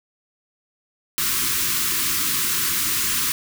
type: band-stop noise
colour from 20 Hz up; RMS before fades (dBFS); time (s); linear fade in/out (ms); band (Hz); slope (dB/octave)
white; -22; 1.18-3.32; 0; 410 to 1000; 96
effects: none